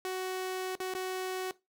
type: tone with dropouts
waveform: sawtooth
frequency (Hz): 372.6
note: F#4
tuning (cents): +12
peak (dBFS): -29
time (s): 0.05-1.51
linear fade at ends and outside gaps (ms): 1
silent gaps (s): 0.754-0.802 / 0.938-0.95
effects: noise-tail reverb RT60 0.2 s tail -18 dB re dry